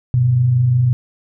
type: tone pair together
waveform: sine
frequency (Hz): 99.05 / 124.8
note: G2 / B2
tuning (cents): +18 / +19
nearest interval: major third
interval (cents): 401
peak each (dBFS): -23 / -11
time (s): 0.14-0.93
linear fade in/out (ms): 0
effects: none